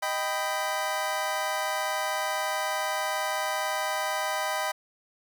25% pulse chord, Eb augmented, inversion none, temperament equal with one note detuned, 622.3 / 784 / 995.8 Hz, Eb5 / G5 / B5, 0 / 0 / +14 cents, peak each -28 dBFS, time 0.02-4.72 s, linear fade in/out 10 ms, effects none

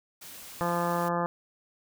white noise, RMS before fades -45 dBFS, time 0.21-1.09 s, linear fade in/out 10 ms
harmonic tone, 172.6 Hz, F3, 20 cents flat, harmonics 1 / 2 / 3 / 4 / 5 / 6 / 7 / 8 / 9 / 10, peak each -32 / -36 / -32 / -35 / -33 / -35 / -34 / -45 / -45 / -43 dBFS, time 0.61-1.26 s, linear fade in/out 0 ms
effects none

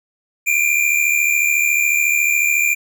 square tone pair together, 2345 / 2419 Hz, D7 / D#7, -3 / -49 cents, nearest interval minor second, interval 54 cents, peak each -18 / -17 dBFS, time 0.46-2.75 s, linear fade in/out 20 ms, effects none

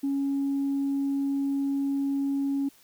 sine tone, 277.2 Hz, C#4, in tune, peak -23 dBFS, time 0.03-2.69 s, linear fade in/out 10 ms, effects tanh soft clip ceiling -21 dBFS + white hiss -58 dBFS RMS until 2.83 s

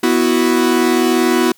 45% pulse chord, B suspended fourth, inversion none, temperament equal, 246.9 / 329.6 / 370 Hz, B3 / E4 / F#4, 0 / 0 / 0 cents, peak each -16 dBFS, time 0.03-1.52 s, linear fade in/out 5 ms, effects white hiss -52 dBFS RMS until 1.57 s

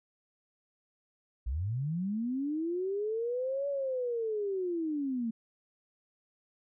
sine linear two-way sweep, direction up then down, 53.7 to 570 to 220.3 Hz, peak -30 dBFS, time 1.46-5.31 s, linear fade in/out 10 ms, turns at 3.68 s, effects none

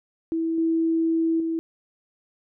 sine tone with level steps, 327.1 Hz, E4, 13 cents flat, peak -22 / -19 / -23 dBFS, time 0.32-1.59 s, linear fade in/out 0 ms, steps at 0.58 / 1.4 s, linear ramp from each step 2 ms, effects none

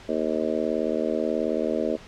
harmonic tone, 78.5 Hz, D#2, 16 cents sharp, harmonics 3 / 4 / 5 / 6 / 7 / 8, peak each -30 / -30 / -30 / -30 / -30 / -30 dBFS, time 0.08-1.97 s, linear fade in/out 20 ms, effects pink hiss -46 dBFS RMS until 2.07 s + low-pass 5000 Hz 12 dB/octave

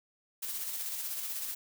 blue noise with tremolo, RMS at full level -36 dBFS, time 0.42-1.55 s, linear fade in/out 10 ms, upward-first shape square, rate 16 Hz, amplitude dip 30%, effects none

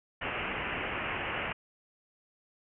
white low-pass noise, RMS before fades -35 dBFS, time 0.21-1.53 s, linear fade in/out 10 ms, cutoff 2900 Hz, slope 96 dB/octave, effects none

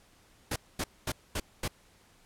pink noise bursts, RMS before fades -32 dBFS, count 5, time 0.51-1.68 s, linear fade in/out 5 ms, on 50 ms, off 230 ms, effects pink hiss -62 dBFS RMS until 2.25 s + low-pass 12000 Hz 12 dB/octave

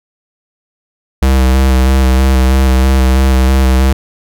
square tone with vibrato, 65.41 Hz, C2, in tune, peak -7 dBFS, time 1.22-3.93 s, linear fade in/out 5 ms, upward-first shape square, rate 3.1 Hz, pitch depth 20 cents each way, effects none

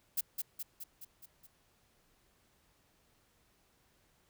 violet noise with echo, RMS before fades -32 dBFS, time 0.17-0.21 s, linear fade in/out 10 ms, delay 210 ms, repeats 6, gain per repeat -4 dB, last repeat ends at 1.47 s, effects pink hiss -71 dBFS RMS until 4.29 s

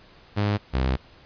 sawtooth tone pair in turn, 103.2 / 65.01 Hz, G#2 / C2, -10 / -11 cents, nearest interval minor sixth, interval 801 cents, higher first, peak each -17 dBFS, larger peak neither, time 0.36-0.58 / 0.73-0.97 s, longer second, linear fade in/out 20 ms, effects pink hiss -52 dBFS RMS until 1.25 s + resampled to 11025 Hz

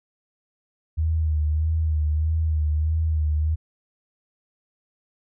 sine tone with vibrato, 78 Hz, D#2, 5 cents sharp, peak -19 dBFS, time 0.97-3.56 s, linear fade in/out 20 ms, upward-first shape sine, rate 1.6 Hz, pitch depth 50 cents each way, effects none

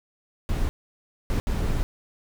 brown noise bursts at uneven times, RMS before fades -24 dBFS, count 3, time 0.49-0.69 / 1.3-1.4 / 1.47-1.83 s, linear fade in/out 0 ms, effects none

